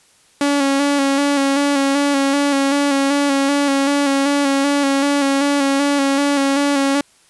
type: tone with vibrato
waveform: sawtooth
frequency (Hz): 280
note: C#4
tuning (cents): +18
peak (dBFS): -10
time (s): 0.41-7.01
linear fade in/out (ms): 2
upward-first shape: square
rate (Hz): 2.6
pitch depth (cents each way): 31
effects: white hiss -53 dBFS RMS until 7.29 s + resampled to 24000 Hz